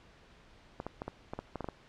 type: clicks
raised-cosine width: 1 ms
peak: -23 dBFS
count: 10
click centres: 0.801 / 0.866 / 1.019 / 1.08 / 1.335 / 1.39 / 1.557 / 1.607 / 1.644 / 1.687 s
effects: pink hiss -59 dBFS RMS until 1.88 s + low-pass 4000 Hz 12 dB/octave